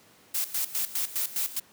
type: noise with tremolo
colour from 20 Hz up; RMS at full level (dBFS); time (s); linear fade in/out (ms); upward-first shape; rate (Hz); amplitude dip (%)
blue; -28; 0.34-1.6; 10; square; 4.9; 80
effects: pink hiss -57 dBFS RMS until 1.72 s + high-pass 150 Hz 12 dB/octave